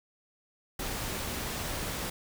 pink noise, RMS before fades -35 dBFS, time 0.79-2.1 s, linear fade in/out 5 ms, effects none

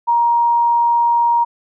sine tone, 942 Hz, A#5, 18 cents sharp, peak -11 dBFS, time 0.07-1.45 s, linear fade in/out 20 ms, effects none

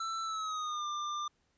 square tone with pitch glide, 1331 to 1192.7 Hz, E6 to D6, +16 to +26 cents, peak -35 dBFS, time 0-1.28 s, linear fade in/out 5 ms, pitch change -190 cents, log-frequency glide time 0.23-0.86 s, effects pink hiss -75 dBFS RMS until 1.57 s + resampled to 16000 Hz

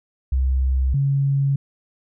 sine tone pair in turn, 65.41 / 138.6 Hz, C2 / C#3, 0 / 0 cents, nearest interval octave + minor second, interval 1300 cents, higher second, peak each -16 dBFS, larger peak neither, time 0.32-0.94 / 0.94-1.56 s, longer neither, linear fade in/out 5 ms, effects none

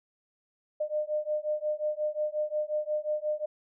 sine beating tone pair, 603 / 608.6 Hz, D5 / D#5, +46 / -38 cents, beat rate 5.6 Hz, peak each -31 dBFS, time 0.8-3.46 s, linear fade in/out 10 ms, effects none

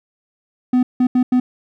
triangle tone bursts at uneven times, 251.1 Hz, B3, 29 cents sharp, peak -9 dBFS, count 4, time 0.73-0.83 / 1-1.07 / 1.15-1.23 / 1.32-1.4 s, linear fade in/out 5 ms, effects none

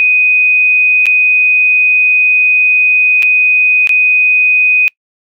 sine tone with dropouts, 2497 Hz, D#7, 6 cents sharp, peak -6 dBFS, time 0-4.88 s, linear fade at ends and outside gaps 0 ms, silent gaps 1.057-1.066 / 3.224-3.23 / 3.873-3.893 s, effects noise-tail reverb RT60 0.1 s tail -26 dB re dry

